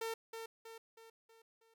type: tone with echo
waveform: sawtooth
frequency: 452.5 Hz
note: A4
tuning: 48 cents sharp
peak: -34 dBFS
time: 0.01-0.14 s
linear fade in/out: 5 ms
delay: 320 ms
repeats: 5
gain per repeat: -6 dB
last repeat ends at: 1.74 s
effects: none